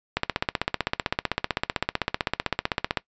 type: click train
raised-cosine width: 0.3 ms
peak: -6 dBFS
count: 45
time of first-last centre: 0.17-2.973 s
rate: 15.7 Hz
effects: noise-tail reverb RT60 0.1 s tail -20 dB re dry + resampled to 16000 Hz